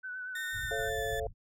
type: tone with vibrato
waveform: sine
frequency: 1500 Hz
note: F#6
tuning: 23 cents sharp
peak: -37 dBFS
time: 0.03-0.9 s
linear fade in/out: 20 ms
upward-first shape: sine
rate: 8.6 Hz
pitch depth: 31 cents each way
type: tone with pitch glide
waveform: 35% pulse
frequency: 1829 to 1745.4 Hz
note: A#6 to A6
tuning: -33 to -14 cents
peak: -35 dBFS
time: 0.35-1.2 s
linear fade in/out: 5 ms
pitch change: -81 cents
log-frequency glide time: 0.56-1.04 s
type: low-pass noise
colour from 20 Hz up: white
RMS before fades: -43 dBFS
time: 0.52-1.34 s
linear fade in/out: 50 ms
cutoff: 100 Hz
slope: 24 dB/octave
type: chord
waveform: sine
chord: A augmented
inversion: none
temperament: just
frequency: 440 / 550 / 687.5 Hz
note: A4 / C#5 / E#5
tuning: 0 / -14 / -27 cents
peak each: -36 / -38 / -37 dBFS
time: 0.71-1.27 s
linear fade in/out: 2 ms
effects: none